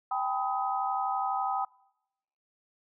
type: tone cluster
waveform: sine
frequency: 783 / 855 / 997 / 1261 Hz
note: G5 / A5 / B5 / D#6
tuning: -2 / -50 / +16 / +23 cents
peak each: -30 / -38 / -35 / -33 dBFS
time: 0.11-1.65 s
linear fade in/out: 5 ms
effects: noise-tail reverb RT60 0.9 s tail -26 dB re dry